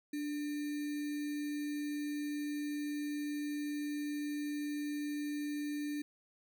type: tone with sample-and-hold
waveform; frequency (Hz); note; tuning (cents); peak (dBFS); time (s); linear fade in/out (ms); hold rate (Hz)
sine; 293.7; D4; 0; -35; 0.13-6.02; 5; 2100
effects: none